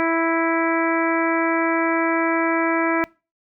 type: harmonic tone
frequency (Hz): 329.6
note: E4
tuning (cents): 0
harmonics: 1 / 2 / 3 / 4 / 5 / 6 / 7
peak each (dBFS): -21 / -24 / -26 / -27 / -28 / -29 / -29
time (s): 0-3.04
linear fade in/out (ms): 0
effects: noise-tail reverb RT60 0.3 s tail -23 dB re dry